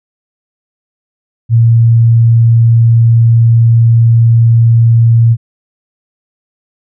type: tone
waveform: sine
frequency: 115.6 Hz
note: A#2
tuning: 14 cents flat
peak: -3 dBFS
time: 1.49-5.37 s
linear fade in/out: 50 ms
effects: none